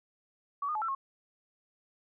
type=tone with pitch steps; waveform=sine; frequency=1134 / 1224 / 858 / 1338 / 1085 Hz; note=C#6 / D#6 / A5 / E6 / C#6; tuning=+39 / -29 / -44 / +25 / -37 cents; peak=-30 dBFS; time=0.62-0.95 s; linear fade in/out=5 ms; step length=66 ms; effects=none